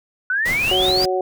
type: exponential sweep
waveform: sine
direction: up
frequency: 1460 to 4978 Hz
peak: -17 dBFS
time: 0.3-1.05 s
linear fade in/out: 2 ms
type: noise with tremolo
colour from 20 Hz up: pink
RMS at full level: -27 dBFS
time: 0.45-1.06 s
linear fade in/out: 10 ms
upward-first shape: sine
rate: 5.4 Hz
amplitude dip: 40%
type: harmonic tone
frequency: 185.3 Hz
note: F#3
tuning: 3 cents sharp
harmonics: 2 / 3 / 4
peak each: -20 / -24 / -23 dBFS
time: 0.71-1.21 s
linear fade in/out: 2 ms
effects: none